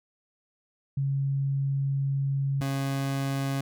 sine / 30% pulse tone pair in turn, 137.8 / 136.93 Hz, C#3 / C#3, -10 / -21 cents, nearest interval unison, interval 11 cents, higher first, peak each -24 dBFS, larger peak neither, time 0.97-2.61 / 2.61-3.61 s, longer first, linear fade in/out 5 ms, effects none

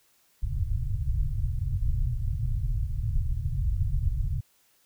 pink low-pass noise, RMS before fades -27 dBFS, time 0.42-4.41 s, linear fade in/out 10 ms, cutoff 140 Hz, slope 96 dB/octave, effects white hiss -65 dBFS RMS until 4.85 s

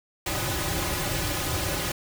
pink noise with comb filter, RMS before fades -28 dBFS, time 0.26-1.92 s, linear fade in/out 5 ms, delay 4.4 ms, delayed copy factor -1, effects none

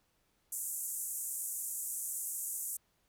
pink band-pass noise, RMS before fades -39 dBFS, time 0.52-2.77 s, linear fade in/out 5 ms, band 7200 to 14000 Hz, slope 48 dB/octave, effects pink hiss -75 dBFS RMS until 3.08 s

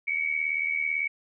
sine tone pair together, 2205 / 2283 Hz, C#7 / D7, -10 / -50 cents, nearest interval minor second, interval 60 cents, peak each -29 / -27 dBFS, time 0.07-1.08 s, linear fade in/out 10 ms, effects none

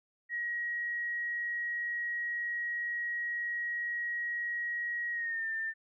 sine tone with pitch glide, 1899 to 1793.5 Hz, A#6 to A6, +32 to +33 cents, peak -32 dBFS, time 0.29-5.74 s, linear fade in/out 50 ms, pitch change -99 cents, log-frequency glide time 5.12-5.47 s, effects none

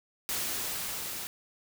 white noise with level ramp, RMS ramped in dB -32 to -38 dBFS, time 0.29-1.27 s, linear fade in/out 0 ms, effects none

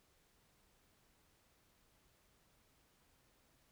silence, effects pink hiss -73 dBFS RMS until 3.71 s

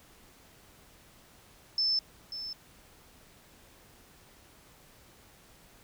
sine tone with echo, 5274 Hz, E8, in tune, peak -25 dBFS, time 1.78-1.99 s, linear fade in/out 2 ms, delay 540 ms, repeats 1, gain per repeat -11 dB, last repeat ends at 2.53 s, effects pink hiss -58 dBFS RMS until 5.83 s

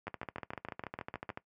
two click trains, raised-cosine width 0.5 ms, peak -24 / -23 dBFS, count 19 / 9, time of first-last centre 0.07-1.374 / 0.08-1.292 s, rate 13.8 / 6.6 Hz, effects noise-tail reverb RT60 0.1 s tail -19 dB re dry + high-pass 80 Hz 12 dB/octave

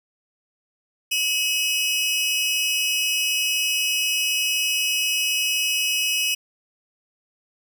sawtooth tone pair together, 2553 / 2932 Hz, D#7 / F#7, +44 / -16 cents, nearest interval major second, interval 240 cents, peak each -20 dBFS, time 1.11-6.35 s, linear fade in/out 10 ms, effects none

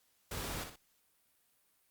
pink noise with echo, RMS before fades -41 dBFS, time 0.31-0.64 s, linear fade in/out 5 ms, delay 60 ms, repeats 2, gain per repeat -7 dB, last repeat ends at 0.76 s, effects white hiss -73 dBFS RMS until 1.9 s + Opus 48 kbps

